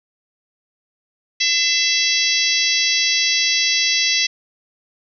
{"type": "harmonic tone with a mistuned harmonic", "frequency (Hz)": 665, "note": "E5", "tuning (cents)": 15, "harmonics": [3, 4, 5, 6, 7, 8, 9], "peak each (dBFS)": [-23, -23, -23, -23, -23, -23, -23], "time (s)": [1.4, 4.27], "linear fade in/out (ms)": 10, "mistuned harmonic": 3, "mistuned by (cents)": 29, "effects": []}